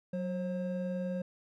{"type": "tone pair together", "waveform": "triangle", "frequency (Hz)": [184.94, 535], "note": ["F#3", "C5"], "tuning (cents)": [-1, 38], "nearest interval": "octave + tritone", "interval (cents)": 1839, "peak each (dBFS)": [-32, -35], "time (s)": [0.13, 1.22], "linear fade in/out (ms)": 5, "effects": []}